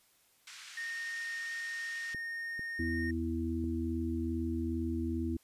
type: band-pass noise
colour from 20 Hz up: pink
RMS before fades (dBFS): -50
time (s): 0.47-2.14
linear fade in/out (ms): 2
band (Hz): 1500 to 7900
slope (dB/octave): 24
type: tone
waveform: triangle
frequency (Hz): 1842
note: A#6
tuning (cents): -21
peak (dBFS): -35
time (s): 0.77-3.11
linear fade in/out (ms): 5
type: clicks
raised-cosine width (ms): 3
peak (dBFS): -33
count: 3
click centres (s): 2.147 / 2.594 / 3.641
type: harmonic tone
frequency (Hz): 82.41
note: E2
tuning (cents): 0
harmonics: 1 / 3 / 4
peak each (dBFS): -36 / -36 / -36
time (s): 2.79-5.37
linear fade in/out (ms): 5
effects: white hiss -68 dBFS RMS until 5.43 s + resampled to 32000 Hz